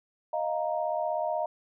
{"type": "chord", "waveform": "sine", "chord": "Eb suspended second", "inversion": "none", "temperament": "equal", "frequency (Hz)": [622.3, 698.5, 932.3], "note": ["Eb5", "F5", "Bb5"], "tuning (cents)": [0, 0, 0], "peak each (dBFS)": [-30, -31, -34], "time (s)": [0.33, 1.46], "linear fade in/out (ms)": 5, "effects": []}